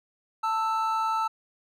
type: tone pair together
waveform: triangle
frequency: 888.2 / 1318.5 Hz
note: A5 / E6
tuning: +16 / 0 cents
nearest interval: perfect fifth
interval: 684 cents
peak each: -25 dBFS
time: 0.43-1.28 s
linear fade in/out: 10 ms
effects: none